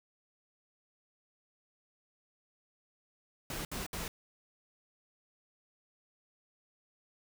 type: noise bursts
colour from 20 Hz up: pink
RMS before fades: -39 dBFS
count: 3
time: 3.5-4.08 s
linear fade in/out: 2 ms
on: 150 ms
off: 65 ms
effects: none